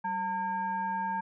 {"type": "tone with frequency modulation", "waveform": "sine", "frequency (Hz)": 905, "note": "A5", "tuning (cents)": 48, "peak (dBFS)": -29, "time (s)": [0.04, 1.21], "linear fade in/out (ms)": 10, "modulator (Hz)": 713, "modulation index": 0.61, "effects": []}